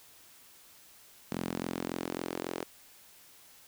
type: tone with high-pass filter sweep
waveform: sawtooth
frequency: 43.65 Hz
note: F1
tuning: in tune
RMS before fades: -37 dBFS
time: 1.31-2.64 s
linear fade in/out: 10 ms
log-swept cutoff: 210 to 370 Hz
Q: 1.8
effects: white hiss -57 dBFS RMS until 3.67 s